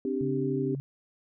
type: chord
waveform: sine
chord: C suspended second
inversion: none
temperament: equal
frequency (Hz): 261.6 / 293.7 / 392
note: C4 / D4 / G4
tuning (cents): 0 / 0 / 0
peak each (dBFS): -31 / -33 / -30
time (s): 0.05-0.75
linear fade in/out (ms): 2
type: tone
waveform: sine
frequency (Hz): 138.59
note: C#3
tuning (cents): 0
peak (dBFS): -32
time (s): 0.21-0.8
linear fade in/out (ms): 0
effects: none